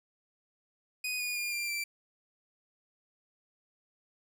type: tone with pitch steps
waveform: sawtooth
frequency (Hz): 2489 / 2452 / 2415 / 2379 / 2344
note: D#7 / D#7 / D7 / D7 / D7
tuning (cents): 0 / -26 / +48 / +22 / -4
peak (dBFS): -29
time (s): 1.04-1.84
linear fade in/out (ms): 5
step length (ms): 160
effects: none